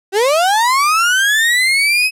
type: linear sweep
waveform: 35% pulse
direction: up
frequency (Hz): 370 to 2574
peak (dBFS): -9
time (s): 0.12-2.11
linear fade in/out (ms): 50
effects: low-pass 12000 Hz 12 dB/octave